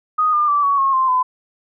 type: tone with pitch steps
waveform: sine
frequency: 1244.5 / 1202.8 / 1162.5 / 1123.6 / 1085.9 / 1049.5 / 1014.4 Hz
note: D#6 / D6 / D6 / C#6 / C#6 / C6 / B5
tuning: 0 / +41 / -18 / +23 / -36 / +5 / +46 cents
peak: -13 dBFS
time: 0.18-1.23 s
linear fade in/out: 10 ms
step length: 150 ms
effects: none